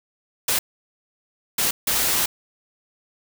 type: noise bursts at uneven times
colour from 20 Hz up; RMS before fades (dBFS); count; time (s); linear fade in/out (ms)
white; -21; 3; 0.48-0.59 / 1.58-1.71 / 1.87-2.26; 5
effects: none